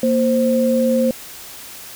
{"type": "tone pair together", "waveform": "sine", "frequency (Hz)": [233.1, 523.9], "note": ["A#3", "C5"], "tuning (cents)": [0, 2], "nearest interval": "octave + major second", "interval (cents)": 1402, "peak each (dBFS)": -16, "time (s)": [0.03, 1.11], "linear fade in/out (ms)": 2, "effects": ["white hiss -36 dBFS RMS until 1.95 s"]}